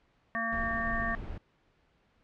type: harmonic tone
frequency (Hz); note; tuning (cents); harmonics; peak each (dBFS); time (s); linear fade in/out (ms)
228.2; A#3; -37; 1 / 3 / 5 / 7 / 8; -38 / -37 / -36 / -41 / -32; 0.35-1.15; 0
type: noise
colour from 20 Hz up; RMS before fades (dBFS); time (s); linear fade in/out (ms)
brown; -38; 0.52-1.38; 5
effects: pink hiss -69 dBFS RMS until 2.23 s + low-pass 3000 Hz 12 dB/octave